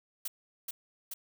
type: noise with echo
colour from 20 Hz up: blue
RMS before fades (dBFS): -36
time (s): 0.25-0.28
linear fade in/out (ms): 5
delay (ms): 430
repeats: 2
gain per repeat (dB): -2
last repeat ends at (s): 1.14
effects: none